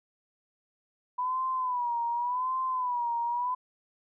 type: tone with vibrato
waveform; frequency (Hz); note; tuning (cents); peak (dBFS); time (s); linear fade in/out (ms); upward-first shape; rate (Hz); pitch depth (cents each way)
sine; 987.8; B5; 0; -27; 1.18-3.55; 10; sine; 0.88; 90
effects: none